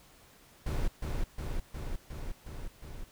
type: noise with echo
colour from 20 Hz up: brown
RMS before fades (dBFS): -30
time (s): 0.66-0.88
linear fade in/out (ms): 5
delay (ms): 360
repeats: 6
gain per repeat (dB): -2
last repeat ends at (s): 3.04
effects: pink hiss -59 dBFS RMS until 3.11 s